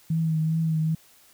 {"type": "tone with vibrato", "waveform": "sine", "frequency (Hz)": 160, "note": "D#3", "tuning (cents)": 49, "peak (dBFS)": -21, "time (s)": [0.1, 0.95], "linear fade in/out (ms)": 5, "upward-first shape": "triangle", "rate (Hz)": 2.5, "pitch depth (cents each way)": 36, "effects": ["white hiss -56 dBFS RMS until 1.33 s"]}